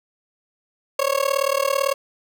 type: tone with amplitude modulation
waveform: 30% pulse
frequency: 550 Hz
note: C#5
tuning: 14 cents flat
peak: -12 dBFS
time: 0.99-1.94 s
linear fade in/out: 5 ms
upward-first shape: sine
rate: 37.9 Hz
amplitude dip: 95%
effects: none